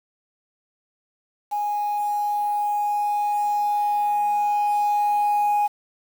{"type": "tone with level ramp", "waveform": "sine", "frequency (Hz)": 828, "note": "G#5", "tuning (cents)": -5, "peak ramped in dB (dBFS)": [-21, -15], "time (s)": [1.51, 5.68], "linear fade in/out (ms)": 20, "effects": ["tanh soft clip ceiling -16 dBFS", "7-bit"]}